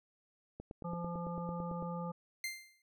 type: click train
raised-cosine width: 2 ms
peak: -31 dBFS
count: 12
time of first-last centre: 0.6-1.825 s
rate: 8.98 Hz
type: harmonic tone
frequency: 172.3 Hz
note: F3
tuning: 23 cents flat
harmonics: 1 / 3 / 5 / 7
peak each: -39 / -44 / -46 / -47 dBFS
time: 0.84-2.12 s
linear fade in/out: 10 ms
type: tone with exponential decay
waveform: sawtooth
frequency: 2093 Hz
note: C7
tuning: in tune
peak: -31 dBFS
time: 2.44-2.82 s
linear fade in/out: 2 ms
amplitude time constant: 81 ms
effects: none